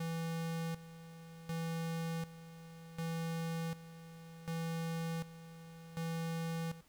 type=tone with tremolo; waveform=square; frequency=164.81 Hz; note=E3; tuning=in tune; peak=-37 dBFS; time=0-6.81 s; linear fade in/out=5 ms; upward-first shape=square; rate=0.67 Hz; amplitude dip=80%; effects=pink hiss -68 dBFS RMS until 6.88 s